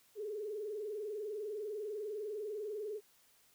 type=tone with vibrato; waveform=sine; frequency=420.3 Hz; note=G#4; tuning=21 cents sharp; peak=-38 dBFS; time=0.15-3.01 s; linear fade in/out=50 ms; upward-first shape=triangle; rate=20 Hz; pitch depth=120 cents each way; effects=white hiss -68 dBFS RMS until 3.54 s